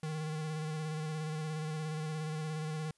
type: tone with vibrato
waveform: square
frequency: 155.56 Hz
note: D#3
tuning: in tune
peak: -36 dBFS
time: 0.03-2.91 s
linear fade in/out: 2 ms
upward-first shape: square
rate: 17 Hz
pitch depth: 25 cents each way
effects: white hiss -75 dBFS RMS until 2.97 s + resampled to 24000 Hz